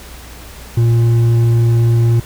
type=tone with hard clipping; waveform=sine; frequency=116.54 Hz; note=A#2; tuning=in tune; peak=-10 dBFS; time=0.77-2.2 s; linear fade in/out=5 ms; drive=5 dB; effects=added 60 Hz sine -35 dBFS peak until 2.25 s + pink hiss -36 dBFS RMS until 2.25 s